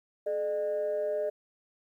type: tone pair together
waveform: sine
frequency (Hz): 428.2 / 605.6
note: A4 / D#5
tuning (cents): -47 / -47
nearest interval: tritone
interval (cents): 600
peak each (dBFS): -32 / -28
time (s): 0.26-1.3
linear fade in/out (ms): 10
effects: tanh soft clip ceiling -23 dBFS + 11-bit